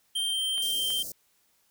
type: tone with vibrato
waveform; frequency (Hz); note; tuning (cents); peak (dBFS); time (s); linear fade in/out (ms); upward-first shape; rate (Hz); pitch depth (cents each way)
square; 3149; G7; +7; -27; 0.15-1.03; 10; triangle; 2.4; 8
type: clicks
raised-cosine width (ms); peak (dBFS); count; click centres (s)
0.3; -28; 2; 0.58 / 0.904
type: band-stop noise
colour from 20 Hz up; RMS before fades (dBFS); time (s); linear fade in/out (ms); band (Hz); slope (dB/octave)
white; -38; 0.62-1.12; 2; 650 to 4900; 48
effects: white hiss -68 dBFS RMS until 1.7 s